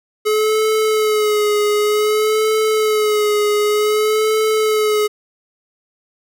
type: tone with vibrato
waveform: square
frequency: 426 Hz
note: G#4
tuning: 44 cents sharp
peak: -14 dBFS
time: 0.25-5.08 s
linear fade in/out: 20 ms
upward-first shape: sine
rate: 0.54 Hz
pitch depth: 37 cents each way
effects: none